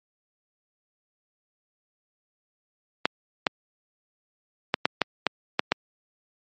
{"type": "clicks", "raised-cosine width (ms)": 0.3, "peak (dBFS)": -3, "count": 8, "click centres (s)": [3.055, 3.468, 4.741, 4.855, 5.017, 5.267, 5.594, 5.72], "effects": ["high-pass 200 Hz 12 dB/octave", "MP3 32 kbps"]}